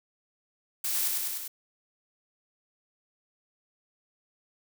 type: noise with echo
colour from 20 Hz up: blue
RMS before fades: -30 dBFS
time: 0.84-1.08 s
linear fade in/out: 5 ms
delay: 100 ms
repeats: 4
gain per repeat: -2 dB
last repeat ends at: 1.48 s
effects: none